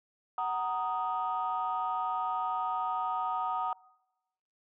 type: chord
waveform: sine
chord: D# minor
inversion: first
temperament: just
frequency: 746.7 / 933.4 / 1244.5 Hz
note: F#5 / A#5 / D#6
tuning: +16 / +2 / 0 cents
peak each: -33 dBFS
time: 0.38-3.73 s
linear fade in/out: 2 ms
effects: noise-tail reverb RT60 1.0 s tail -25 dB re dry + tanh soft clip ceiling -22 dBFS